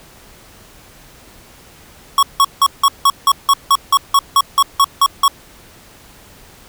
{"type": "tone bursts", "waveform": "square", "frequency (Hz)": 1108.7, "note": "C#6", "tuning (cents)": 0, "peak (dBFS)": -8, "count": 15, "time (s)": [2.18, 5.28], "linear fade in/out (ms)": 2, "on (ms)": 48, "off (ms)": 170, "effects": ["pink hiss -43 dBFS RMS until 6.68 s"]}